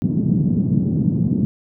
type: band-pass noise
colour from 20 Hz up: white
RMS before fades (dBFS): -18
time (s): 0.02-1.45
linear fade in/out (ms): 0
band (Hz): 120 to 220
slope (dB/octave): 24
effects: none